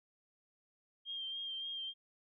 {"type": "tone with vibrato", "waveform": "sine", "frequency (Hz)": 3193, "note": "G7", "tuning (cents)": 31, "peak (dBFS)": -39, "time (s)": [1.05, 1.94], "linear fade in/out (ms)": 50, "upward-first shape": "sine", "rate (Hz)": 3.5, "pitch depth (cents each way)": 28, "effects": []}